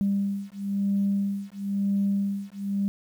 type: beating tone pair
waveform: sine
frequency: 198.6 / 199.6 Hz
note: G3 / G3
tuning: +23 / +32 cents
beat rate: 1 Hz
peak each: -26 dBFS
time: 0.01-2.88 s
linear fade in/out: 0 ms
effects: tanh soft clip ceiling -16 dBFS + 9-bit